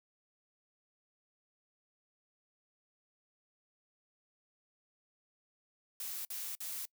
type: noise bursts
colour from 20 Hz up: blue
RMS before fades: -41 dBFS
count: 3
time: 6-6.854 s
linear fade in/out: 2 ms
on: 250 ms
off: 52 ms
effects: noise-tail reverb RT60 0.1 s tail -24 dB re dry